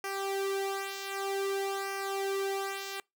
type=tone with flanger; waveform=sawtooth; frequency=392 Hz; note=G4; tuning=in tune; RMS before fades=-34 dBFS; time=0.04-3 s; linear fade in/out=2 ms; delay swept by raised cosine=0.26 to 2.46 ms; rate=0.53 Hz; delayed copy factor=-0.75; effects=noise-tail reverb RT60 0.2 s tail -25 dB re dry